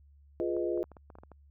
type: chord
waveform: sine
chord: F half-diminished seventh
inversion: none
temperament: equal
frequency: 349.2 / 415.3 / 493.9 / 622.3 Hz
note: F4 / Ab4 / Cb5 / Eb5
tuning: 0 / 0 / 0 / 0 cents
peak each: -31 / -36 / -36 / -37 dBFS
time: 0.4-0.83 s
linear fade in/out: 0 ms
type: clicks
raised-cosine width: 1 ms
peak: -36 dBFS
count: 10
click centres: 0.567 / 0.776 / 0.84 / 0.917 / 0.968 / 1.102 / 1.154 / 1.186 / 1.235 / 1.317 s
effects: added 71 Hz sine -56 dBFS peak until 1.5 s